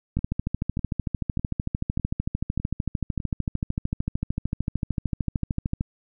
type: two click trains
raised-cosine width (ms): 5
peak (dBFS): -18 / -12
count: 6 / 76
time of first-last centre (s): 0.19-3.202 / 0.17-5.809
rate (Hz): 1.66 / 13.3
effects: none